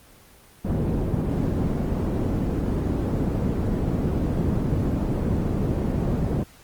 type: low-pass noise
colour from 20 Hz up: white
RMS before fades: -24 dBFS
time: 0.64-6.44 s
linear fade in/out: 20 ms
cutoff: 240 Hz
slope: 12 dB/octave
effects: pink hiss -51 dBFS RMS until 6.63 s + Opus 24 kbps

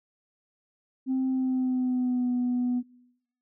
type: tone with pitch glide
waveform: sine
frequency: 261.6 to 246.9 Hz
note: C4 to B3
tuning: 0 to 0 cents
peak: -22 dBFS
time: 1.06-2.83 s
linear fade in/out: 50 ms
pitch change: -100 cents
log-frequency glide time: 1.28-2.31 s
effects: noise-tail reverb RT60 0.9 s tail -24 dB re dry + tanh soft clip ceiling -21 dBFS

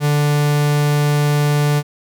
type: tone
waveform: 45% pulse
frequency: 146.83 Hz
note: D3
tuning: in tune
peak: -13 dBFS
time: 0-1.83 s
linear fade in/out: 50 ms
effects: none

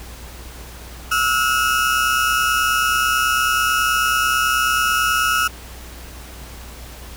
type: tone pair together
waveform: 35% pulse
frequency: 1305.8 / 1435 Hz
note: E6 / F6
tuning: -17 / +47 cents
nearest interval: major second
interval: 164 cents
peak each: -17 dBFS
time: 1.11-5.48 s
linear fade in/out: 10 ms
effects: added 60 Hz sine -36 dBFS peak until 7.16 s + pink hiss -39 dBFS RMS until 7.16 s

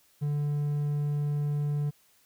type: tone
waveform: triangle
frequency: 146.4 Hz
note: D3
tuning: 5 cents flat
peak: -24 dBFS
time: 0.21-1.91 s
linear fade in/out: 20 ms
effects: white hiss -64 dBFS RMS until 2.25 s

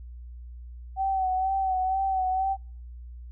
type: tone with vibrato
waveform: sine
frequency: 760 Hz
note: F#5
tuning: 46 cents sharp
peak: -23 dBFS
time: 0.96-2.57 s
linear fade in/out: 50 ms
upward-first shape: sine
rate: 2.1 Hz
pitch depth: 38 cents each way
effects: noise-tail reverb RT60 0.4 s tail -23 dB re dry + added 60 Hz sine -39 dBFS peak until 3.31 s

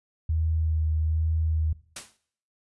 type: tone with vibrato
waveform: sine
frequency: 79.3 Hz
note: D#2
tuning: 33 cents sharp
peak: -22 dBFS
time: 0.29-1.73 s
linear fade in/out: 5 ms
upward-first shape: sine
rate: 1.2 Hz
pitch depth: 19 cents each way
type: noise with exponential decay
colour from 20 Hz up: white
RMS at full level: -32 dBFS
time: 1.96-2.17 s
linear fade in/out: 5 ms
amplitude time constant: 45 ms
effects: noise-tail reverb RT60 0.6 s tail -19 dB re dry + resampled to 24000 Hz

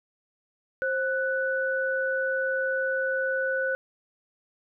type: tone pair together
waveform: sine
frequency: 528.5 / 1487 Hz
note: C5 / F#6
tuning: +17 / +8 cents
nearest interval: octave + tritone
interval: 1791 cents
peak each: -27 dBFS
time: 0.82-3.75 s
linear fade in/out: 0 ms
effects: none

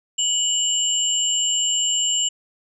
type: tone pair together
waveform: sine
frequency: 2945 / 7370 Hz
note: F#7 / A#8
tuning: -9 / -21 cents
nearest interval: octave + major third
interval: 1588 cents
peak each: -21 dBFS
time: 0.18-2.29 s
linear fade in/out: 10 ms
effects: none

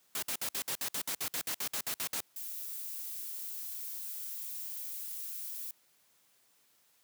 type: noise bursts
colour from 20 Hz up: white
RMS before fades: -35 dBFS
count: 16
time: 0.15-2.205 s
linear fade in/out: 2 ms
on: 75 ms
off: 57 ms
type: noise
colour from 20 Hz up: violet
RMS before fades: -41 dBFS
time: 2.36-5.71 s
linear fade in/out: 2 ms
effects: white hiss -69 dBFS RMS until 7.03 s + high-pass 100 Hz 12 dB/octave

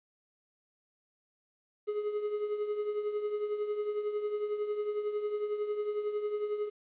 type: tone with tremolo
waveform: triangle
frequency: 418.6 Hz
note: G#4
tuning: 14 cents sharp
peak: -26 dBFS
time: 1.87-6.7 s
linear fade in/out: 20 ms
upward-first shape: triangle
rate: 11 Hz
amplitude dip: 65%
effects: resampled to 8000 Hz + 11-bit

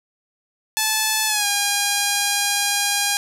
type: tone with pitch glide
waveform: 5% pulse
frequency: 870 to 811.7 Hz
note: A5 to G#5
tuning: -20 to -40 cents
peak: -6 dBFS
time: 0.77-3.17 s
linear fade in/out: 0 ms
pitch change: -120 cents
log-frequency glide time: 1.27-1.46 s
effects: none

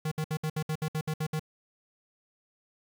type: tone bursts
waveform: square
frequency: 155.56 Hz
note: D#3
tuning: in tune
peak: -29 dBFS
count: 11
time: 0.05-1.395 s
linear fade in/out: 5 ms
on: 65 ms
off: 63 ms
effects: 10-bit

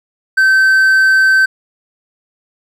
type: tone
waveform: triangle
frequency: 1545 Hz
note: G6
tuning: 26 cents flat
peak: -5 dBFS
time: 0.37-1.46 s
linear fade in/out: 10 ms
effects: none

